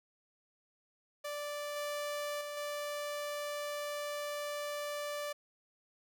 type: tone with level steps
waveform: sawtooth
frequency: 586 Hz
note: D5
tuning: 4 cents flat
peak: -34 / -32 / -36 / -33 dBFS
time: 1.24-5.33 s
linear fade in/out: 10 ms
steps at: 1.76 / 2.41 / 2.57 s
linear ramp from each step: 2 ms
effects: none

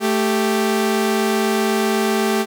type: tone pair together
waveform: sawtooth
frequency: 220 / 392 Hz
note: A3 / G4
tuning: 0 / 0 cents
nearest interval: minor seventh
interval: 1000 cents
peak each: -15 dBFS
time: 0-2.46 s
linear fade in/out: 50 ms
effects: none

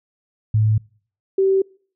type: tone pair in turn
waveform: sine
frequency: 108.2 / 385.6 Hz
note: A2 / G4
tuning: -29 / -28 cents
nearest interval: octave + minor seventh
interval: 2201 cents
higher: second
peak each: -13 / -13 dBFS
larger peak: neither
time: 0.54-0.78 / 1.38-1.62 s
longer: neither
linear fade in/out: 5 ms
effects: noise-tail reverb RT60 0.5 s tail -26 dB re dry

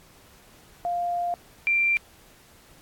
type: tone pair in turn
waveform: sine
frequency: 700 / 2363 Hz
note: F5 / D7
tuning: +4 / +10 cents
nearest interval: octave + major sixth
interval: 2106 cents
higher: second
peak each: -24 / -19 dBFS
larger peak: second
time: 0.85-1.34 / 1.67-1.97 s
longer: first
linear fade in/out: 0 ms
effects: pink hiss -54 dBFS RMS until 2.81 s + AAC 64 kbps

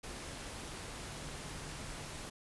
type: tone in noise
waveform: sine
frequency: 146.83 Hz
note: D3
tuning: in tune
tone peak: -52 dBFS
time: 1.08-2.17 s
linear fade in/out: 10 ms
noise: pink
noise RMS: -45 dBFS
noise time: 0.03-2.3 s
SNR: -10 dB
effects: resampled to 24000 Hz

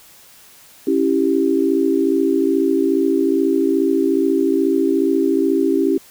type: chord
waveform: sine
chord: C# diminished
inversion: none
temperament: equal with one note detuned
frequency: 275.4 / 329.6 / 392 Hz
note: C#4 / E4 / G4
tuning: -11 / 0 / 0 cents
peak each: -18 dBFS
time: 0.87-5.98 s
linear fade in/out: 5 ms
effects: white hiss -46 dBFS RMS until 6.1 s

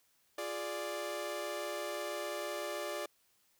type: chord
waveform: sawtooth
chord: D diminished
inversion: first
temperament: equal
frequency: 349.2 / 415.3 / 587.3 Hz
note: F4 / Ab4 / D5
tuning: 0 / 0 / 0 cents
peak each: -40 / -40 / -35 dBFS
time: 0.38-3.06 s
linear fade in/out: 5 ms
effects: white hiss -72 dBFS RMS until 3.59 s

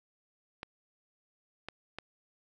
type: clicks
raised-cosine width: 0.3 ms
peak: -23 dBFS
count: 3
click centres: 0.631 / 1.686 / 1.986 s
effects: none

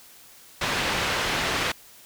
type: low-pass noise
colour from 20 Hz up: white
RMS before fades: -26 dBFS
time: 0.61-1.72 s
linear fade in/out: 5 ms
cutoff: 3000 Hz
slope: 12 dB/octave
effects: white hiss -50 dBFS RMS until 2.05 s

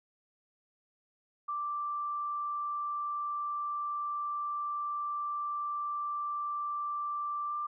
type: tone with pitch glide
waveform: sine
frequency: 1174.7 to 1184.9 Hz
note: D6 to D6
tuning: 0 to +15 cents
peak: -32 dBFS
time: 1.48-7.67 s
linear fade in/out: 10 ms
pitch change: +15 cents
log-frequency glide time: 7.47-7.54 s
effects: none

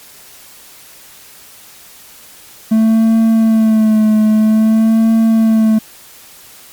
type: tone with vibrato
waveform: triangle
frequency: 220 Hz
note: A3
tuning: in tune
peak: -5 dBFS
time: 2.71-5.79 s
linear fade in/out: 10 ms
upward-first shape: sine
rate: 0.51 Hz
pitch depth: 36 cents each way
effects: white hiss -39 dBFS RMS until 6.72 s + MP3 96 kbps

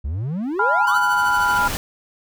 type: exponential sweep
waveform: triangle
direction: up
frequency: 63.5 to 1442 Hz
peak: -20 dBFS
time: 0.04-0.98 s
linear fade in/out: 10 ms
type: noise with exponential growth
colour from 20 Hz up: pink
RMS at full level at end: -24 dBFS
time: 0.43-1.77 s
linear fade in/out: 0 ms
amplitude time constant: 290 ms
type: chord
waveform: sine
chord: F diminished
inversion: first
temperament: equal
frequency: 830.6 / 987.8 / 1396.9 Hz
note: Ab5 / Cb6 / F6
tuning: 0 / 0 / 0 cents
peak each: -23 / -20 / -18 dBFS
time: 0.59-1.68 s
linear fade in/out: 5 ms
type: tone with tremolo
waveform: sawtooth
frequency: 1494 Hz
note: F#6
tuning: 16 cents sharp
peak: -21 dBFS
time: 0.87-1.58 s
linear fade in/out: 2 ms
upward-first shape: triangle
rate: 13 Hz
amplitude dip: 70%
effects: none

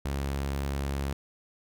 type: tone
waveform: sawtooth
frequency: 69.3 Hz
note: C#2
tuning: in tune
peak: -25 dBFS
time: 0.05-1.13 s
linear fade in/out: 5 ms
effects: none

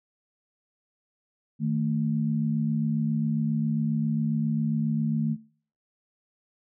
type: tone pair together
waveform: sine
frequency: 155.3 / 222.7 Hz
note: D#3 / A3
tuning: -3 / +21 cents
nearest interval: tritone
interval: 624 cents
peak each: -26 / -26 dBFS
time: 1.59-5.37 s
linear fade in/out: 50 ms
effects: noise-tail reverb RT60 0.5 s tail -22 dB re dry

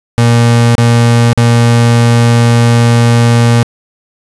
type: tone with dropouts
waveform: 35% pulse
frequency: 117.9 Hz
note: A#2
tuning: 20 cents sharp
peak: -3 dBFS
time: 0.18-3.63 s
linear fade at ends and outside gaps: 0 ms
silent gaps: 0.752-0.781 / 1.331-1.376 s
effects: resampled to 24000 Hz + 7-bit

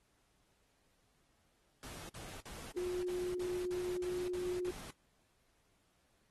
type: noise bursts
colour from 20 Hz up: pink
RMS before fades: -50 dBFS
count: 10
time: 1.83-4.907 s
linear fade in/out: 0 ms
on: 260 ms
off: 53 ms
type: tone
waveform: sine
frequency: 360 Hz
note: F#4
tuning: 47 cents flat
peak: -35 dBFS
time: 2.76-4.71 s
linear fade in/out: 5 ms
effects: pink hiss -75 dBFS RMS until 6.3 s + AAC 32 kbps

